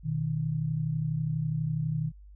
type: tone pair together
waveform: sine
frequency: 124.1 / 156.27 Hz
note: B2 / D#3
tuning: +9 / +8 cents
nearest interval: major third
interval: 399 cents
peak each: -32 / -28 dBFS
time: 0.03-2.12 s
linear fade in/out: 50 ms
effects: added 50 Hz sine -47 dBFS peak until 2.35 s